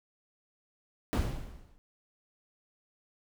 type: noise with exponential decay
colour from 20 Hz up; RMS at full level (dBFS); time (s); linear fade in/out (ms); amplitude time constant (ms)
brown; -23; 1.13-1.78; 0; 140
effects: none